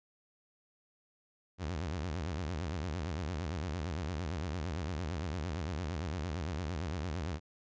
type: tone with vibrato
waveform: sawtooth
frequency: 82.41 Hz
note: E2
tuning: in tune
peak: -31 dBFS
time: 1.58-7.4 s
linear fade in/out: 50 ms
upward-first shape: sine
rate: 8.8 Hz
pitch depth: 240 cents each way
effects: resampled to 16000 Hz